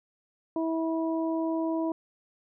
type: harmonic tone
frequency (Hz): 325.1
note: E4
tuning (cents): -24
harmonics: 1 / 2 / 3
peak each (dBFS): -27 / -33 / -37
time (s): 0.56-1.92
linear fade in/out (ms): 2
effects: none